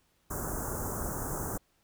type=band-stop noise; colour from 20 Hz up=pink; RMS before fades=-35 dBFS; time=0.3-1.58 s; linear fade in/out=10 ms; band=1500 to 6400 Hz; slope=48 dB/octave; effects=pink hiss -71 dBFS RMS until 1.83 s